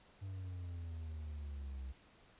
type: exponential sweep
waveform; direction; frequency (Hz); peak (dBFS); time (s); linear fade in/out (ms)
triangle; down; 98 to 64.4; -40; 0.21-1.93; 20
effects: pink hiss -65 dBFS RMS until 2.39 s + resampled to 8000 Hz